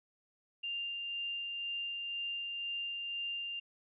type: tone with tremolo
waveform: sine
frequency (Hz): 2794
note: F7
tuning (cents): 0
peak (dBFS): -35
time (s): 0.63-3.6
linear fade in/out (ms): 10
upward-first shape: sine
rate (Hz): 2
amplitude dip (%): 25
effects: none